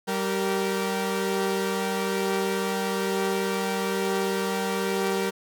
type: tone cluster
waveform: sawtooth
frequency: 194.1 / 387.1 / 465.7 Hz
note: G3 / G4 / A#4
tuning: -17 / -22 / -2 cents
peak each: -25 dBFS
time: 0.07-5.31 s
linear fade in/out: 20 ms
effects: none